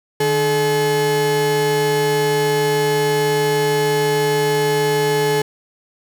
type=tone pair together; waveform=35% pulse; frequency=151.57 / 428.3 Hz; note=D#3 / A4; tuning=-45 / -47 cents; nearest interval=octave + tritone; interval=1798 cents; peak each=-21 / -14 dBFS; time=0.2-5.42 s; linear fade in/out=5 ms; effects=none